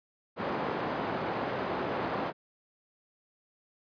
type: band-pass noise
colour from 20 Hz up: white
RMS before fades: -33 dBFS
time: 0.36-2.33 s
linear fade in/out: 50 ms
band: 140 to 910 Hz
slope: 12 dB/octave
effects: resampled to 11025 Hz

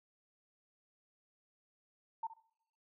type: tone with echo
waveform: sine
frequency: 901 Hz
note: A5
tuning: 41 cents sharp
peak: -35 dBFS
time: 2.23-2.27 s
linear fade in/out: 5 ms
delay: 67 ms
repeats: 2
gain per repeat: -13 dB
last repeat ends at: 2.404 s
effects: noise-tail reverb RT60 0.9 s tail -26 dB re dry

